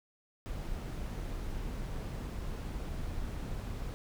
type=noise; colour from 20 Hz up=brown; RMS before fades=-38 dBFS; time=0.46-3.94 s; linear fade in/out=0 ms; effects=none